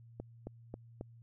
click train, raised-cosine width 2 ms, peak -28 dBFS, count 4, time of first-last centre 0.2-1.011 s, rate 3.7 Hz, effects added 116 Hz sine -54 dBFS peak until 1.22 s

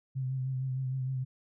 sine tone with vibrato, 130.81 Hz, C3, in tune, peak -30 dBFS, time 0.15-1.25 s, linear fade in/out 20 ms, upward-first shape sine, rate 6.5 Hz, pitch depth 33 cents each way, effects none

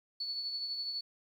sine tone with tremolo, 4435 Hz, C#8, in tune, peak -33 dBFS, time 0.2-1.01 s, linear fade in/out 5 ms, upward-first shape triangle, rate 12 Hz, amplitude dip 45%, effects 11-bit

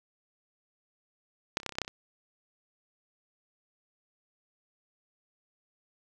clicks, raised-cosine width 0.2 ms, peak -10 / -25 / -28 / -14 / -19 / -27 / -30 / -10 / -12 / -30 / -21 dBFS, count 11, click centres 1.571 / 1.601 / 1.632 / 1.663 / 1.693 / 1.723 / 1.754 / 1.785 / 1.817 / 1.848 / 1.879 s, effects none

